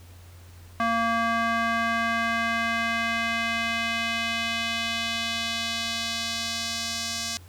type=tone with band-pass filter sweep; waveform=square; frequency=230 Hz; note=A#3; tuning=23 cents flat; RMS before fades=-27 dBFS; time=0.8-7.37 s; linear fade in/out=0 ms; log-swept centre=1200 to 5500 Hz; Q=1.5; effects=added 88 Hz sine -45 dBFS peak until 7.48 s + pink hiss -54 dBFS RMS until 7.48 s